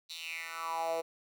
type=tone with high-pass filter sweep; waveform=10% pulse; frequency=164.81 Hz; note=E3; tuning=in tune; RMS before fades=-37 dBFS; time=0.09-1.02 s; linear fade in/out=20 ms; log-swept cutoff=4000 to 510 Hz; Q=5.2; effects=none